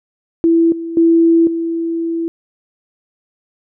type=tone with level steps; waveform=sine; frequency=332.1 Hz; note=E4; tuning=13 cents sharp; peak=-8 / -21 / -7 / -16 dBFS; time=0.44-2.28 s; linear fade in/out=0 ms; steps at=0.72 / 0.97 / 1.47 s; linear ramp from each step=2 ms; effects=none